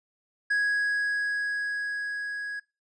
triangle tone with level ramp, 1661.2 Hz, G#6, in tune, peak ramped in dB -20 to -30 dBFS, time 0.5-2.6 s, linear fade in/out 10 ms, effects noise-tail reverb RT60 0.3 s tail -24 dB re dry + resampled to 22050 Hz

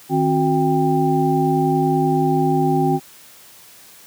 sine tone cluster, 155.7 / 265.9 / 365.3 / 791 Hz, D#3 / C4 / F#4 / G5, +2 / +28 / -22 / +15 cents, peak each -20 dBFS, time 0.09-3 s, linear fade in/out 50 ms, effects white hiss -45 dBFS RMS until 4.06 s + high-pass 80 Hz 12 dB/octave

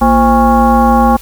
sine tone with frequency modulation, 523.3 Hz, C5, in tune, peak -5 dBFS, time 0.01-1.17 s, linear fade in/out 10 ms, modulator 290 Hz, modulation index 1.9, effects added 50 Hz sine -34 dBFS peak until 1.21 s + white hiss -36 dBFS RMS until 1.21 s

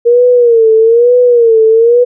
sine tone with vibrato, 467.5 Hz, A#4, 5 cents sharp, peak -3 dBFS, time 0.05-2.05 s, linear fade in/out 20 ms, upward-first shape sine, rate 1.1 Hz, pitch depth 99 cents each way, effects none

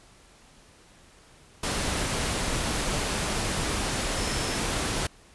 sine tone in noise, 5274 Hz, E8, in tune, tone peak -38 dBFS, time 4.17-4.58 s, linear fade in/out 5 ms, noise pink, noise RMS -28 dBFS, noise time 1.63-5.07 s, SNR -13 dB, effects pink hiss -55 dBFS RMS until 5.34 s + resampled to 24000 Hz

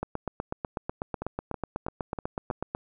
two click trains, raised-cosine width 1 ms, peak -19 / -16 dBFS, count 5 / 23, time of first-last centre 1.22-2.51 / 0.03-2.749 s, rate 3.1 / 8.09 Hz, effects none

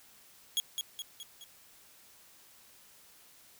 sawtooth tone with echo, 3316 Hz, G#7, 3 cents flat, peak -24 dBFS, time 0.57-0.6 s, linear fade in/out 0 ms, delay 210 ms, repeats 4, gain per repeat -5 dB, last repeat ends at 1.44 s, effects white hiss -59 dBFS RMS until 3.59 s

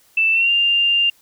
sine tone with pitch glide, 2652 to 2795 Hz, E7 to F7, +10 to +1 cents, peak -13 dBFS, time 0.17-1.1 s, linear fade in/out 5 ms, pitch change +91 cents, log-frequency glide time 0.32-0.51 s, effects white hiss -55 dBFS RMS until 1.21 s

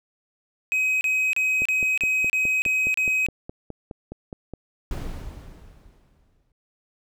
triangle tone bursts, 2530 Hz, D#7, 28 cents sharp, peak -18 dBFS, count 8, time 0.72-3.264 s, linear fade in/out 0 ms, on 290 ms, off 32 ms
click train, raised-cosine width 2 ms, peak -21 dBFS, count 15, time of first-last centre 1.62-4.537 s, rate 4.8 Hz
brown noise with exponential decay, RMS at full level -28 dBFS, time 4.91-6.52 s, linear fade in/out 2 ms, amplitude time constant 350 ms
effects none

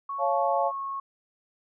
sine tone with pitch glide, 1108.7 to 1095.3 Hz, C#6 to C#6, 0 to -21 cents, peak -30 dBFS, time 0.09-1 s, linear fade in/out 5 ms, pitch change -21 cents, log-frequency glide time 0.22-0.78 s
sine chord, Db augmented, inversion none, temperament just, 554.4 / 693 / 866.2 Hz, Db5 / F5 / A5, 0 / -14 / -27 cents, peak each -27 dBFS, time 0.18-0.72 s, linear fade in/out 50 ms
effects none

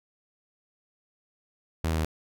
sawtooth tone with pitch steps, 81.2 / 80.08 / 78.98 Hz, E2 / E2 / D#2, -26 / -50 / +26 cents, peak -21 dBFS, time 1.84-2.047 s, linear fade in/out 0 ms, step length 69 ms, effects none

